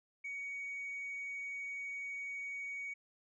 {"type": "tone", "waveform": "sine", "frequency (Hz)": 2244, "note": "C#7", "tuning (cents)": 21, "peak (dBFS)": -38, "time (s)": [0.24, 2.94], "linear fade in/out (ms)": 10, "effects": ["tanh soft clip ceiling -37 dBFS"]}